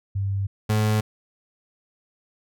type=tone pair in turn; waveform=sine / 35% pulse; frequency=98.4 / 107.54 Hz; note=G2 / A2; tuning=+7 / -39 cents; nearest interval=major second; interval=154 cents; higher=second; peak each=-22 / -17 dBFS; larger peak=second; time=0.15-0.47 / 0.69-1.01 s; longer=neither; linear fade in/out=10 ms; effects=none